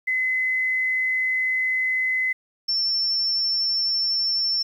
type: tone pair in turn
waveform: sine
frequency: 2034 / 5394 Hz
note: C7 / E8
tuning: -50 / +39 cents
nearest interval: octave + perfect fourth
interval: 1689 cents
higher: second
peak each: -20 dBFS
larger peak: neither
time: 0.07-2.33 / 2.68-4.63 s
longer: first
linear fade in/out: 10 ms
effects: 9-bit